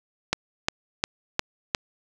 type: click train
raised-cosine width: 0.2 ms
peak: -4 dBFS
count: 5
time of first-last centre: 0.33-1.748 s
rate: 2.82 Hz
effects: 7-bit